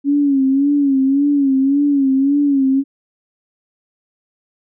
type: tone with vibrato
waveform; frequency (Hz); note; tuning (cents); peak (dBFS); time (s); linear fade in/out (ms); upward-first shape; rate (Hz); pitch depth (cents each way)
sine; 277.2; C#4; 0; -11; 0.04-2.84; 50; sine; 1.8; 75
effects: none